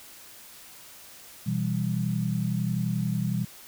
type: chord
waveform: sine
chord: E minor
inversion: second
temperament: equal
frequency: 123.47 / 164.81 / 196 Hz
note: B2 / E3 / G3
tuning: 0 / 0 / 0 cents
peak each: -29 dBFS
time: 1.46-3.45 s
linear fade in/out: 10 ms
effects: white hiss -48 dBFS RMS until 3.67 s